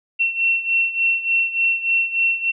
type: beating tone pair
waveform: sine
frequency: 2712 / 2715.4 Hz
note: E7 / F7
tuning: +49 / -49 cents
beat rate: 3.4 Hz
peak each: -18 / -22 dBFS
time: 0.19-2.52 s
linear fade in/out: 20 ms
effects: none